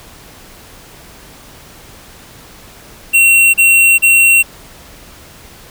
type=tone bursts; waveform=square; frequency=2730 Hz; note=F7; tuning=40 cents flat; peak=-6 dBFS; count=3; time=3.13-4.43 s; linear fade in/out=20 ms; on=410 ms; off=35 ms; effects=pink hiss -38 dBFS RMS until 5.7 s